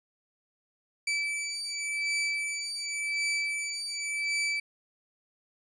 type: beating tone pair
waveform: sawtooth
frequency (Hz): 2312 / 2312.9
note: D7 / D7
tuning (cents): -28 / -27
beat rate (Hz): 0.9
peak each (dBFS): -29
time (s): 1.07-4.6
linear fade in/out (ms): 5
effects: resampled to 22050 Hz